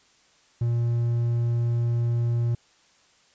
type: tone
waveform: triangle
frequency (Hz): 118.2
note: A#2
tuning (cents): +24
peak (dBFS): -19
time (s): 0.61-2.55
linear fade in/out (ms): 5
effects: white hiss -60 dBFS RMS until 3.34 s + resampled to 16000 Hz